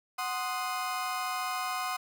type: chord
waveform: 35% pulse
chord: C diminished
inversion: second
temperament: equal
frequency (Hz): 740 / 1046.5 / 1244.5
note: Gb5 / C6 / Eb6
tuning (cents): 0 / 0 / 0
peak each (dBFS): -34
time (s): 0.18-1.97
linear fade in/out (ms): 10
effects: none